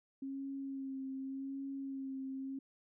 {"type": "tone with vibrato", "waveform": "sine", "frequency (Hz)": 270, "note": "C#4", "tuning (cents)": -45, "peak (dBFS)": -39, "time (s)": [0.22, 2.59], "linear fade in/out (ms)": 5, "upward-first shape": "sine", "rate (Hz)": 0.86, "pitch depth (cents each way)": 24, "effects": []}